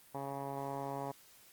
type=tone with low-pass filter; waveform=10% pulse; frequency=138.59 Hz; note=C#3; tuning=in tune; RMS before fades=-40 dBFS; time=0.14-1.12 s; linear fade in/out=10 ms; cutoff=990 Hz; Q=2.8; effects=white hiss -61 dBFS RMS until 1.52 s + Opus 32 kbps